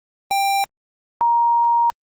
square / sine tone pair in turn, 790 / 939.5 Hz, G5 / A#5, +13 / +13 cents, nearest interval minor third, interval 300 cents, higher second, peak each -17 / -13 dBFS, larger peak second, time 0.31-0.64 / 1.21-1.9 s, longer second, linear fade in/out 0 ms, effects Opus 24 kbps

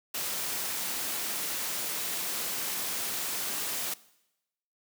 white noise, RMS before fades -33 dBFS, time 0.14-3.94 s, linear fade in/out 5 ms, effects noise-tail reverb RT60 0.9 s tail -20 dB re dry + high-pass 150 Hz 12 dB/octave

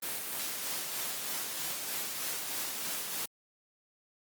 white noise with tremolo, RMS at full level -35 dBFS, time 0.02-3.26 s, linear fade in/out 10 ms, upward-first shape sine, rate 3.2 Hz, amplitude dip 30%, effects high-pass 150 Hz 12 dB/octave + Opus 32 kbps

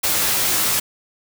white noise with comb filter, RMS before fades -19 dBFS, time 0.03-0.8 s, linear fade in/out 10 ms, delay 16 ms, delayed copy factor +0.65, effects none

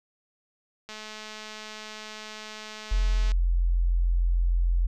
click train, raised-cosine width 0.2 ms, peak -23 dBFS, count 523, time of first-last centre 0.89-3.318 s, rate 215 Hz
sine tone, 43.29 Hz, F1, 14 cents flat, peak -20 dBFS, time 2.91-4.87 s, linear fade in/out 10 ms
effects none

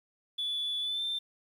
sine tone with pitch glide, 3451 to 3569 Hz, A7 to A7, -34 to +24 cents, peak -29 dBFS, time 0.38-1.19 s, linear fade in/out 10 ms, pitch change +58 cents, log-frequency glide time 0.81-1.03 s, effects tanh soft clip ceiling -27 dBFS + 10-bit

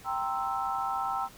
sine chord, C dominant seventh, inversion second, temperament equal, 784 / 932.3 / 1046.5 / 1318.5 Hz, G5 / Bb5 / C6 / E6, 0 / 0 / 0 / 0 cents, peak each -32 / -36 / -37 / -33 dBFS, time 0.04-1.29 s, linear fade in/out 50 ms, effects pink hiss -52 dBFS RMS until 1.37 s

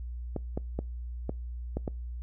clicks, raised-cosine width 2 ms, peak -18 dBFS, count 6, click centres 0.363 / 0.575 / 0.79 / 1.294 / 1.77 / 1.878 s, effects noise-tail reverb RT60 0.3 s tail -26 dB re dry + added 60 Hz sine -35 dBFS peak until 2.22 s

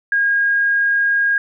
sine tone, 1629 Hz, G#6, 34 cents flat, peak -13 dBFS, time 0.12-1.38 s, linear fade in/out 2 ms, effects none

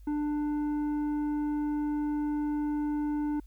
sine tone with tanh clipping, 296.7 Hz, D4, 18 cents sharp, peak -29 dBFS, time 0.07-3.4 s, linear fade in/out 5 ms, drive 8 dB, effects added 50 Hz sine -47 dBFS peak until 3.46 s + white hiss -71 dBFS RMS until 3.46 s

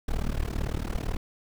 brown noise with amplitude modulation, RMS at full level -25 dBFS, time 0.08-1.17 s, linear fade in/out 5 ms, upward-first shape sine, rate 37.9 Hz, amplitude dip 95%, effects none

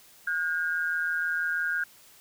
sine tone pair together, 1443 / 1609.1 Hz, F#6 / G6, -44 / +45 cents, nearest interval major second, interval 189 cents, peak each -29 / -28 dBFS, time 0.27-1.84 s, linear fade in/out 5 ms, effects white hiss -55 dBFS RMS until 2.2 s

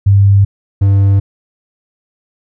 sine / triangle tone pair in turn, 99.4 / 98.71 Hz, G2 / G2, +25 / +13 cents, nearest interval unison, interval 12 cents, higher first, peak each -4 dBFS, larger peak neither, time 0.06-0.45 / 0.81-1.2 s, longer neither, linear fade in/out 10 ms, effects none

